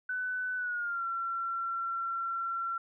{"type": "tone with pitch glide", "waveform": "sine", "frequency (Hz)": [1500, 1359.7], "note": ["F#6", "F6"], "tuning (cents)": [23, -47], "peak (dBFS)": -31, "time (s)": [0.09, 2.78], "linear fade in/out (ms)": 5, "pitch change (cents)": -170, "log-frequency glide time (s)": [0.57, 1.05], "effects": []}